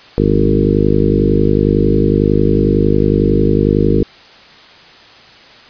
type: harmonic tone with a mistuned harmonic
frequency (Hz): 51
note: G#1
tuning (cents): -31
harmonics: 1 / 2 / 3 / 4 / 5 / 6 / 7 / 8 / 9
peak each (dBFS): -18 / -18 / -18 / -18 / -18 / -18 / -18 / -18 / -18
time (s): 0.18-4.03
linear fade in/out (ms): 0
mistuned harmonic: 3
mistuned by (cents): +16
effects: white hiss -40 dBFS RMS until 5.69 s + resampled to 11025 Hz